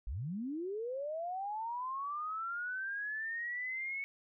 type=linear sweep; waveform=sine; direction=up; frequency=43.65 to 2221 Hz; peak=-36 dBFS; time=0.07-4.04 s; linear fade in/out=0 ms; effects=none